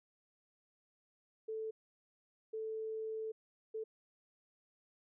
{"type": "tone bursts at uneven times", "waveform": "sine", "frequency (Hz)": 440, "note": "A4", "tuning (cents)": 0, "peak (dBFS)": -38, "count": 3, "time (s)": [[1.48, 1.71], [2.53, 3.32], [3.74, 3.84]], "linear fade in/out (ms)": 10, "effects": []}